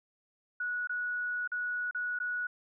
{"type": "tone with dropouts", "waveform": "sine", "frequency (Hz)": 1465, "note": "F#6", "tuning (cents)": -18, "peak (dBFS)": -31, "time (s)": [0.6, 2.47], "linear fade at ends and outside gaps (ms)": 5, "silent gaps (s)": [[0.873, 0.894], [1.476, 1.517], [1.911, 1.947], [2.189, 2.2]], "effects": []}